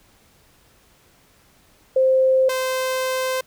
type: tone pair in turn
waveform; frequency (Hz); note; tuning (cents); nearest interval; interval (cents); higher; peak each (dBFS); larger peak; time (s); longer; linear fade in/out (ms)
sine / sawtooth; 523.3 / 517.9; C5 / C5; 0 / -18; unison; 18; first; -13 / -17; first; 1.96-2.49 / 2.49-3.41; second; 5
effects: pink hiss -56 dBFS RMS until 3.46 s